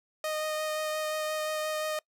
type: tone with vibrato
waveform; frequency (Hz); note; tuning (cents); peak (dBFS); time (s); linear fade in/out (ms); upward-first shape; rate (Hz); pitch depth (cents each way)
sawtooth; 618; D#5; -12; -26; 0.24-1.99; 2; sine; 5.7; 10
effects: noise-tail reverb RT60 0.1 s tail -24 dB re dry